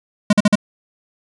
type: tone bursts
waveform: square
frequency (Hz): 207.7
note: G#3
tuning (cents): 0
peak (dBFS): -9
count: 4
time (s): 0.3-0.555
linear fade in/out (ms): 5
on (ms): 30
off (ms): 45
effects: resampled to 22050 Hz